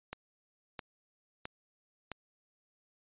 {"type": "click train", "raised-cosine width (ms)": 0.3, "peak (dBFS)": -23, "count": 4, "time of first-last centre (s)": [0.13, 2.117], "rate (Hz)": 1.51, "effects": ["resampled to 8000 Hz"]}